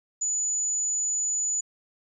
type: tone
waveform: sine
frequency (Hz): 6940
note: A8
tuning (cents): -25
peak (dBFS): -24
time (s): 0.21-1.61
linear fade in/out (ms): 10
effects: none